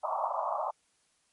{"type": "band-pass noise", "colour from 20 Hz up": "pink", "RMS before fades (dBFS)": -32, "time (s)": [0.03, 0.71], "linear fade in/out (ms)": 10, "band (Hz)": [590, 1200], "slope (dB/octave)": 96, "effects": ["white hiss -71 dBFS RMS until 1.32 s", "MP3 48 kbps"]}